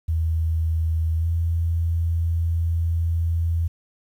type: tone with pitch glide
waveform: sine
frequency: 80.9 to 83.37 Hz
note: E2 to E2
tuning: -32 to +20 cents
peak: -19 dBFS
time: 0.08-3.68 s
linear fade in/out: 10 ms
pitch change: +52 cents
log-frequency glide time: 1.18-1.27 s
effects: 9-bit